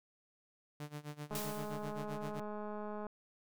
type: tone with tremolo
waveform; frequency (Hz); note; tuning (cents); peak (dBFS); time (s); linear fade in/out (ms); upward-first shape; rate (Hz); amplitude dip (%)
sawtooth; 148.3; D3; +17; -37; 0.8-2.4; 0; sine; 7.7; 90
type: click train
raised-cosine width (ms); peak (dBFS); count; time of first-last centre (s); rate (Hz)
1; -31; 370; 1.31-3.067; 210
type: noise with exponential decay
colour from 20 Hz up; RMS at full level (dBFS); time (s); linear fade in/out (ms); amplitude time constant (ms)
white; -40; 1.35-2.04; 2; 150
effects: none